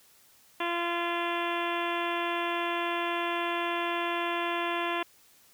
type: harmonic tone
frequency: 343.7 Hz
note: F4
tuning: 28 cents flat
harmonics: 1 / 2 / 3 / 4 / 5 / 6 / 7 / 8 / 9 / 10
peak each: -34 / -35 / -33 / -40 / -38 / -41 / -40 / -39 / -44 / -43 dBFS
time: 0.6-5.03 s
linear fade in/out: 5 ms
effects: white hiss -60 dBFS RMS until 5.53 s